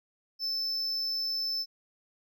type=tone; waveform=triangle; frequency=5274 Hz; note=E8; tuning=in tune; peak=-28 dBFS; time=0.39-1.66 s; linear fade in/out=50 ms; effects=none